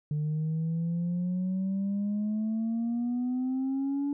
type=exponential sweep; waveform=sine; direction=up; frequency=148.5 to 286.8 Hz; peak=-25 dBFS; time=0.11-4.13 s; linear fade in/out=2 ms; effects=tanh soft clip ceiling -25 dBFS